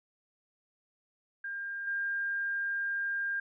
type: tone with level steps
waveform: sine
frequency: 1603 Hz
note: G6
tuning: 38 cents sharp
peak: -35 / -30 dBFS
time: 1.44-3.4 s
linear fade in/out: 5 ms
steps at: 1.87 s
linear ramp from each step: 5 ms
effects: none